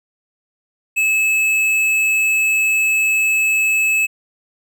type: tone with tanh clipping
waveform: sine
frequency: 2598 Hz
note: E7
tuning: 26 cents flat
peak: -15 dBFS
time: 0.96-4.07 s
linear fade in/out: 20 ms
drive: 12 dB
effects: none